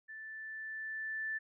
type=tone with level ramp; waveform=sine; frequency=1760 Hz; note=A6; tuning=in tune; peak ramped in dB=-45 to -34 dBFS; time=0.08-1.39 s; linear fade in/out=20 ms; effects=none